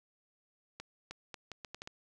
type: accelerating click train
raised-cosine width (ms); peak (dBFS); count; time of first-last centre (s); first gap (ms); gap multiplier
0.2; -26; 8; 0.8-1.874; 310; 0.75
effects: none